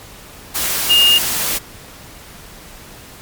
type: tone in noise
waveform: sine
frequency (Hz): 2835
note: F7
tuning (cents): +25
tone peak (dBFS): -8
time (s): 0.89-1.19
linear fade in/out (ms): 20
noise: white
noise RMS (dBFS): -19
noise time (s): 0.54-1.59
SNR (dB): +8
effects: pink hiss -38 dBFS RMS until 3.21 s + MP3 96 kbps